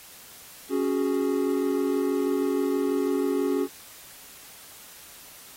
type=chord; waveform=triangle; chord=C# suspended fourth; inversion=none; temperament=just; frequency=277.2 / 369.6 / 415.8 Hz; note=C#4 / F#4 / G#4; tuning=0 / -2 / +2 cents; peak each=-24 / -25 / -26 dBFS; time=0.69-3.68 s; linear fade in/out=50 ms; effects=white hiss -47 dBFS RMS until 5.56 s + AAC 48 kbps